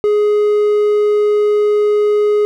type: tone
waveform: triangle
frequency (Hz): 417.8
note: G#4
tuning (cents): +10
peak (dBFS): -8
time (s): 0.04-2.45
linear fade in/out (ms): 0
effects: none